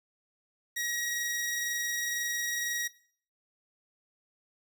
sawtooth tone pair together, 1900 / 5722 Hz, A#6 / F8, +33 / +41 cents, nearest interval octave + perfect fifth, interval 1908 cents, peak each -29 / -34 dBFS, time 0.76-2.88 s, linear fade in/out 10 ms, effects noise-tail reverb RT60 0.5 s tail -18 dB re dry

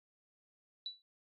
sine tone with exponential decay, 3947 Hz, B7, 2 cents flat, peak -35 dBFS, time 0.86-1.02 s, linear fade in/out 1 ms, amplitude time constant 34 ms, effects AAC 48 kbps

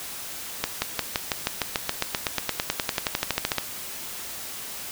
accelerating click train, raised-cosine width 0.2 ms, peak -5 dBFS, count 27, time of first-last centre 0.64-3.583 s, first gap 180 ms, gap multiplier 0.96, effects white hiss -36 dBFS RMS until 4.91 s

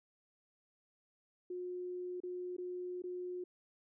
sine tone with dropouts, 360 Hz, F#4, 47 cents flat, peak -39 dBFS, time 1.5-3.44 s, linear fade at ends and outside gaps 5 ms, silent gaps 2.203-2.234 / 2.567-2.582 / 3.021-3.038 s, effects none

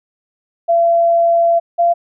sine tone pair in turn, 678 / 686.7 Hz, E5 / F5, +49 / -29 cents, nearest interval unison, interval 22 cents, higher second, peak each -9 / -9 dBFS, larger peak neither, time 0.68-1.6 / 1.78-1.94 s, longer first, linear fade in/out 20 ms, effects none

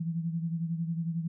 sine beating tone pair, 164.81 / 175.81 Hz, E3 / F3, 0 / +12 cents, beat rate 11 Hz, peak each -30 / -37 dBFS, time 0-1.28 s, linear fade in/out 10 ms, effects none

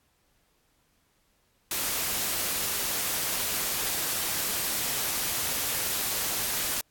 white noise, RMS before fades -29 dBFS, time 1.71-6.81 s, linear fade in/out 2 ms, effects pink hiss -69 dBFS RMS until 6.9 s + AAC 64 kbps

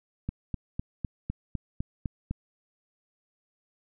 click train, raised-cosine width 5 ms, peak -18 dBFS, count 9, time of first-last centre 0.29-2.31 s, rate 3.96 Hz, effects none

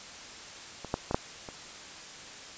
clicks, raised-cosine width 1 ms, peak -24 / -13 / -17 / -10 / -26 dBFS, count 5, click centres 0.847 / 0.941 / 1.111 / 1.145 / 1.488 s, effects white hiss -45 dBFS RMS until 2.57 s + resampled to 16000 Hz

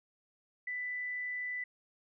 sine tone, 1988 Hz, B6, 11 cents sharp, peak -35 dBFS, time 0.67-1.64 s, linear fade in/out 5 ms, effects none

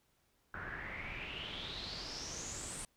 pink noise with low-pass filter sweep, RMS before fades -44 dBFS, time 0.54-2.85 s, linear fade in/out 2 ms, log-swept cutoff 1500 to 9100 Hz, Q 7.5, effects pink hiss -75 dBFS RMS until 2.96 s

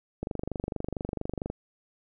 click train, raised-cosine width 2 ms, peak -18 dBFS, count 32, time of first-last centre 0.23-1.5 s, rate 24.4 Hz, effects none

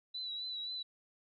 sine tone with vibrato, 3951 Hz, B7, in tune, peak -38 dBFS, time 0.14-0.83 s, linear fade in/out 10 ms, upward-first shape triangle, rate 3.8 Hz, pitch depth 49 cents each way, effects none

